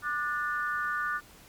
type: tone cluster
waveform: sine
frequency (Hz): 1192 / 1460 / 1767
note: D6 / F#6 / A6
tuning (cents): +25 / -24 / +7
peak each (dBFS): -32 / -31 / -36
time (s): 0.02-1.21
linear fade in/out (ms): 50
effects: pink hiss -54 dBFS RMS until 1.48 s + MP3 96 kbps